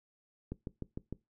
click train, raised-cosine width 3 ms, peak -25 dBFS, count 5, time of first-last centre 0.52-1.126 s, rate 6.6 Hz, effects noise-tail reverb RT60 0.2 s tail -20 dB re dry

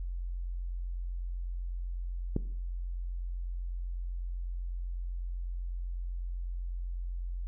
click, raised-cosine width 3 ms, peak -16 dBFS, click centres 2.364 s, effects noise-tail reverb RT60 0.6 s tail -17 dB re dry + added 44 Hz sine -33 dBFS peak until 7.47 s

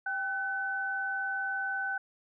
sine tone pair together, 786.7 / 1512 Hz, G5 / F#6, +6 / +37 cents, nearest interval major seventh, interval 1131 cents, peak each -37 / -31 dBFS, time 0.06-1.98 s, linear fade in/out 5 ms, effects none

